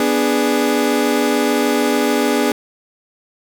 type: chord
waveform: 30% pulse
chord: G# diminished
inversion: first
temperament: equal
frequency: 246.9 / 293.7 / 415.3 Hz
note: B3 / D4 / G#4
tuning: 0 / 0 / 0 cents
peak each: -16 dBFS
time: 0-2.52 s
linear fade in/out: 2 ms
effects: none